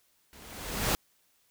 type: noise with level ramp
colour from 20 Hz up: pink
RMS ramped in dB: -53 to -26 dBFS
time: 0.33-0.95 s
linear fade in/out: 0 ms
effects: white hiss -69 dBFS RMS until 1.5 s